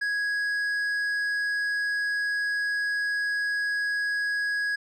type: tone with tanh clipping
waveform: sine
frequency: 1661.2 Hz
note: G#6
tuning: in tune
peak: -26 dBFS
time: 0.01-4.76 s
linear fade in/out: 10 ms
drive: 7 dB
effects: none